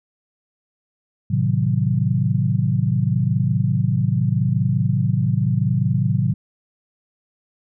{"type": "chord", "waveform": "sine", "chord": "A diminished seventh", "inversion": "none", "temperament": "equal", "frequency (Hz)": [110, 130.81, 155.56, 185], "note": ["A2", "C3", "Eb3", "Gb3"], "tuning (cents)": [0, 0, 0, 0], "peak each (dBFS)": [-21, -20, -23, -23], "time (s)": [1.3, 6.34], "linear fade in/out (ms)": 10, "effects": []}